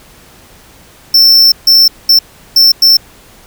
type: tone bursts at uneven times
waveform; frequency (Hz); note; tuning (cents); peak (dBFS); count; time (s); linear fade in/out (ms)
square; 5370; E8; +31; -3; 5; 1.14-1.52 / 1.67-1.88 / 2.09-2.19 / 2.56-2.72 / 2.82-2.97; 5
effects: pink hiss -40 dBFS RMS until 3.46 s